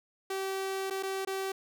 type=tone with dropouts; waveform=sawtooth; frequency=385.4 Hz; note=G4; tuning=29 cents flat; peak=-28 dBFS; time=0.3-1.52 s; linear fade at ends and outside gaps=5 ms; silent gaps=0.901-0.907 / 1.027-1.032 / 1.25-1.272 s; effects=none